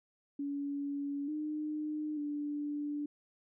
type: tone with pitch steps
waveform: sine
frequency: 283.5 / 303.8 / 292.9 Hz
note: C#4 / D#4 / D4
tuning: +39 / -41 / -5 cents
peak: -34 dBFS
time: 0.39-3.06 s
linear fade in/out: 5 ms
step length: 890 ms
effects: none